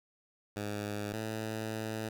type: tone pair in turn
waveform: 10% pulse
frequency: 103.7 / 109.87 Hz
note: G#2 / A2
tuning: -2 / -2 cents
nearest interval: minor second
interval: 100 cents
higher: second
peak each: -27 dBFS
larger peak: neither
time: 0.56-1.13 / 1.13-2.09 s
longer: second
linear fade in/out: 5 ms
effects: none